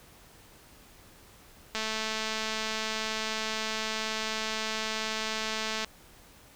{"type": "click train", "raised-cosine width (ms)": 0.2, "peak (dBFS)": -15, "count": 898, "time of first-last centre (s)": [1.75, 5.846], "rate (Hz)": 219, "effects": ["pink hiss -55 dBFS RMS until 6.55 s"]}